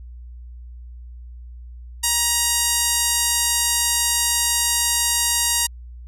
sawtooth tone with band-pass filter, 946 Hz, A#5, 25 cents sharp, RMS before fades -20 dBFS, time 2.03-5.67 s, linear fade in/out 10 ms, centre 8600 Hz, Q 1.4, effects added 60 Hz sine -35 dBFS peak until 6.07 s

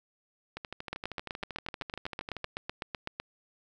two click trains, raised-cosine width 0.3 ms, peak -22 / -18 dBFS, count 25 / 19, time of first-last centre 0.57-2.445 / 0.93-3.2 s, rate 12.8 / 7.93 Hz, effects none

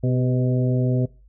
harmonic tone with a mistuned harmonic, 126 Hz, B2, 35 cents sharp, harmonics 1 / 2 / 3 / 4 / 5, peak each -19 / -25 / -29 / -31 / -33 dBFS, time 0.03-1.06 s, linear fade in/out 10 ms, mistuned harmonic 3, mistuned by +42 cents, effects noise-tail reverb RT60 0.3 s tail -20 dB re dry + added 50 Hz sine -48 dBFS peak until 1.28 s

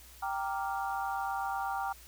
sine chord, G minor seventh, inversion none, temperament equal, 784 / 932.3 / 1174.7 / 1396.9 Hz, G5 / Bb5 / D6 / F6, 0 / 0 / 0 / 0 cents, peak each -34 / -38 / -40 / -40 dBFS, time 0.22-1.93 s, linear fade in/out 10 ms, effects added 60 Hz sine -55 dBFS peak until 2.07 s + white hiss -55 dBFS RMS until 2.07 s

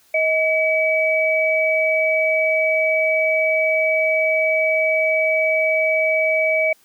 sine tone pair together, 633.7 / 2282 Hz, D#5 / C#7, +32 / +50 cents, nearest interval octave + minor seventh, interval 2218 cents, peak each -18 dBFS, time 0.14-6.73 s, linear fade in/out 5 ms, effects white hiss -56 dBFS RMS until 6.84 s + high-pass 60 Hz 12 dB/octave

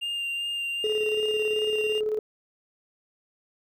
triangle tone with vibrato, 2797 Hz, F7, 2 cents sharp, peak -26 dBFS, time 0.01-2.01 s, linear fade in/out 20 ms, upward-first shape sine, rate 2.6 Hz, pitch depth 13 cents each way
sine tone with tremolo, 429.1 Hz, A4, 43 cents flat, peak -22 dBFS, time 0.84-2.19 s, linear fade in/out 2 ms, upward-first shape square, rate 18 Hz, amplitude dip 40%
effects tanh soft clip ceiling -16 dBFS

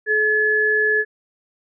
sine tone pair together, 429 / 1710.6 Hz, A4 / A6, -44 / -49 cents, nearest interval 2 octaves, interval 2395 cents, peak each -21 / -16 dBFS, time 0.06-1.05 s, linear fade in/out 50 ms, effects none

